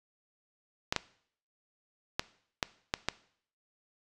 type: clicks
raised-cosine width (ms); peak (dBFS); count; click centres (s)
0.2; -10; 6; 0.925 / 0.963 / 2.195 / 2.628 / 2.939 / 3.086
effects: noise-tail reverb RT60 0.6 s tail -19 dB re dry + resampled to 24000 Hz